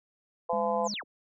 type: harmonic tone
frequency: 170.1 Hz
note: F3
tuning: 45 cents flat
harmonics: 3 / 4 / 5 / 6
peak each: -30 / -31 / -32 / -33 dBFS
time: 0.49-0.88 s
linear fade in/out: 10 ms
type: tone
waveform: triangle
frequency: 207.7 Hz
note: G#3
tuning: in tune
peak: -34 dBFS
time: 0.53-0.94 s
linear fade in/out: 0 ms
type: linear sweep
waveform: sine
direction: down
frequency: 7950 to 71.9 Hz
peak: -33 dBFS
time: 0.84-1.04 s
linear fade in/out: 50 ms
effects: none